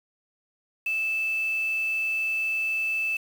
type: tone with quantisation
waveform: sine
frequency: 2634 Hz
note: E7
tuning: 2 cents flat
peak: -24 dBFS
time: 0.86-3.17 s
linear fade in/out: 5 ms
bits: 7
effects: none